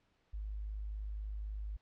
sine tone, 51.91 Hz, G#1, in tune, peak -38 dBFS, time 0.33-1.77 s, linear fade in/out 10 ms, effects pink hiss -75 dBFS RMS until 1.81 s + low-pass 4000 Hz 12 dB/octave

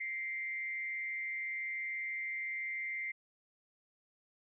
sine tone with frequency modulation, 2093 Hz, C7, in tune, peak -36 dBFS, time 0-3.12 s, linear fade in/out 10 ms, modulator 180 Hz, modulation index 0.39, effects none

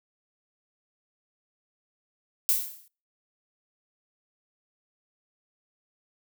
violet noise with exponential decay, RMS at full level -20 dBFS, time 2.49-2.88 s, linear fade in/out 0 ms, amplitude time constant 83 ms, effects noise-tail reverb RT60 0.4 s tail -25 dB re dry

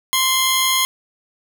15% pulse tone pair together, 1044 / 3314 Hz, C6 / G#7, -4 / -4 cents, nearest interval octave + minor sixth, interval 2000 cents, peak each -11 dBFS, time 0.13-0.85 s, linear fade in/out 0 ms, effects none

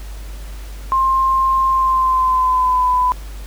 sine tone with pitch glide, 1058 to 1000.9 Hz, C6 to B5, +19 to +23 cents, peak -12 dBFS, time 0.92-3.12 s, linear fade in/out 0 ms, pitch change -96 cents, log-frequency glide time 1.68-2.89 s, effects added 50 Hz sine -28 dBFS peak until 3.46 s + pink hiss -41 dBFS RMS until 3.46 s

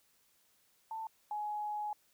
sine tone pair in turn, 888 / 839.2 Hz, A5 / G#5, +16 / +18 cents, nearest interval minor second, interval 98 cents, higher first, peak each -38 / -35 dBFS, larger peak second, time 0.91-1.07 / 1.31-1.93 s, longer second, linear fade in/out 2 ms, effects white hiss -71 dBFS RMS until 2.13 s

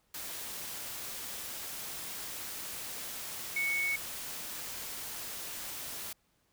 sine tone in noise, 2217 Hz, C#7, in tune, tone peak -29 dBFS, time 3.56-3.96 s, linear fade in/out 5 ms, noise white, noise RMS -41 dBFS, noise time 0.14-6.13 s, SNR +9 dB, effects pink hiss -73 dBFS RMS until 6.52 s

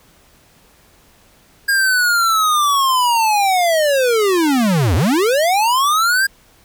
square linear two-way sweep, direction down then up, 1628 to 74.4 to 1628 Hz, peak -13 dBFS, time 1.68-6.27 s, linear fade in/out 10 ms, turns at 4.95 s, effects pink hiss -51 dBFS RMS until 6.64 s

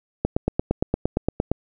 click train, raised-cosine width 2 ms, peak -6 dBFS, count 12, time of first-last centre 0.25-1.516 s, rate 8.69 Hz, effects none

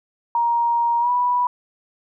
sine tone with pitch glide, 940 to 981.1 Hz, A#5 to B5, +14 to -12 cents, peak -16 dBFS, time 0.35-1.47 s, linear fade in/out 2 ms, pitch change +74 cents, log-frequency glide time 1-1.1 s, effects none

